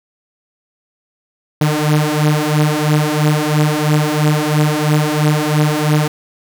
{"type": "beating tone pair", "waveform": "sawtooth", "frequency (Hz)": [149.8, 152.8], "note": ["D3", "D#3"], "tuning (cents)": [35, -31], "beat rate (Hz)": 3, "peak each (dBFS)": -11, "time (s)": [1.61, 6.08], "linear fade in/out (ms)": 5, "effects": []}